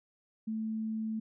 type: tone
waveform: sine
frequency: 220 Hz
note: A3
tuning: in tune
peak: -32 dBFS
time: 0.47-1.2 s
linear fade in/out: 10 ms
effects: none